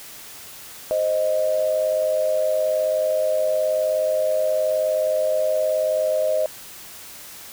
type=tone pair together; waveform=sine; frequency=523.3 / 622.3 Hz; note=C5 / D#5; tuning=0 / 0 cents; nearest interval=minor third; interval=300 cents; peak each=-24 / -19 dBFS; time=0.91-6.46 s; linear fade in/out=0 ms; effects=white hiss -40 dBFS RMS until 7.52 s